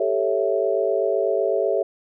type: chord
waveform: sine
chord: A dominant seventh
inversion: third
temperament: equal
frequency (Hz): 392 / 440 / 554.4 / 659.3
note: G4 / A4 / C#5 / E5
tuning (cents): 0 / 0 / 0 / 0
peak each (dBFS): -24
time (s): 0-1.83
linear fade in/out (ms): 5
effects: none